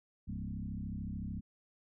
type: tone with frequency modulation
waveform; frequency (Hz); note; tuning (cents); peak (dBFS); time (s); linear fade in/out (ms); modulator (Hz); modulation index
sine; 139.2; C#3; +8; -37; 0.27-1.41; 20; 33.6; 2.9
effects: none